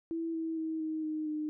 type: tone with pitch steps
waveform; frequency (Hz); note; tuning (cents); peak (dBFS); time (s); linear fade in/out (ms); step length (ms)
sine; 329.6 / 324.5 / 319.5 / 314.5 / 309.7 / 304.9; E4 / E4 / D#4 / D#4 / D#4 / D#4; 0 / -27 / +46 / +19 / -8 / -35; -32; 0.11-1.49; 0; 230
effects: none